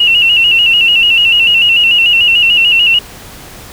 sine tone with vibrato, 2794 Hz, F7, in tune, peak -5 dBFS, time 0-2.99 s, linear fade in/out 5 ms, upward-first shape square, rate 6.8 Hz, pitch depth 54 cents each way, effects pink hiss -32 dBFS RMS until 3.72 s

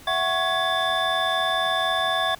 triangle tone cluster, 662 / 746 / 1104 / 1676 / 3532 Hz, E5 / F#5 / C#6 / G#6 / A7, +7 / +14 / -7 / +15 / +6 cents, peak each -25 dBFS, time 0.07-2.35 s, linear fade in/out 5 ms, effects tanh soft clip ceiling -11 dBFS + pink hiss -47 dBFS RMS until 2.39 s

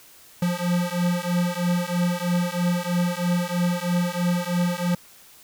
square beating tone pair, 174.61 / 177.71 Hz, F3 / F3, 0 / +30 cents, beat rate 3.1 Hz, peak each -25 / -25 dBFS, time 0.42-4.95 s, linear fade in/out 5 ms, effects white hiss -50 dBFS RMS until 5.43 s

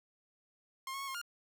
sawtooth tone with pitch steps, 1064 / 1094 / 1103 / 1069 / 1412 Hz, C6 / C#6 / C#6 / C6 / F6, +29 / -23 / -9 / +37 / +19 cents, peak -35 dBFS, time 0.87-1.215 s, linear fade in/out 2 ms, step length 69 ms, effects none

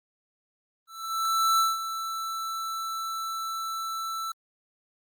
square tone with ADSR envelope, 1326 Hz, E6, 10 cents sharp, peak -20 dBFS, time 0.87-4.32 s, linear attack 720 ms, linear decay 180 ms, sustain -11 dB, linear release 5 ms, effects Opus 24 kbps

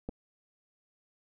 clicks, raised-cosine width 2 ms, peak -23 / -29 dBFS, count 2, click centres 0.089 / 0.093 s, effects none

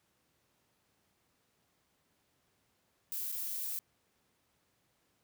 violet noise with dropouts, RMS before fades -38 dBFS, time 3.12-3.79 s, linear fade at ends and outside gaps 0 ms, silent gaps 3.318-3.324 s, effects pink hiss -75 dBFS RMS until 5.23 s + high-pass 80 Hz 12 dB/octave

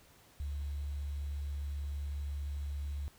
sine tone with quantisation, 71.6 Hz, D2, 43 cents flat, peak -35 dBFS, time 0.4-3.08 s, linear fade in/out 0 ms, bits 10, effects pink hiss -62 dBFS RMS until 3.18 s

